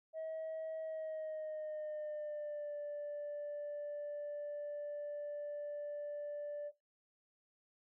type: tone with pitch glide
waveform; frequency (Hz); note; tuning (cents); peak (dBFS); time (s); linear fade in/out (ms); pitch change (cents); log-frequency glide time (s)
sine; 639 to 586; D#5 to D5; +46 to -4; -38; 0.13-6.72; 50; -150; 0.81-2.75
effects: noise-tail reverb RT60 0.2 s tail -18 dB re dry + tanh soft clip ceiling -38 dBFS